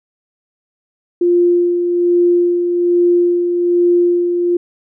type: tone with tremolo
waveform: sine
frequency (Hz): 350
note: F4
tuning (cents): +4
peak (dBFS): -8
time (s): 1.21-4.57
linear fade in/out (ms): 5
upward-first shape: sine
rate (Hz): 1.2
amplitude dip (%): 45
effects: none